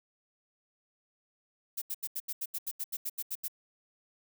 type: noise bursts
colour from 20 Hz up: violet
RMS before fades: -35 dBFS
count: 14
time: 1.77-3.482 s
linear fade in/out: 10 ms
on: 48 ms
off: 80 ms
effects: none